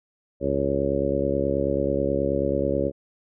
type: harmonic tone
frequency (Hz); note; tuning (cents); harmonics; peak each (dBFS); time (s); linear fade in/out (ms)
69.3; C#2; 0; 1 / 2 / 3 / 4 / 5 / 6 / 7 / 8; -32 / -32 / -32 / -29 / -29 / -29 / -30 / -26; 0.4-2.92; 50
effects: none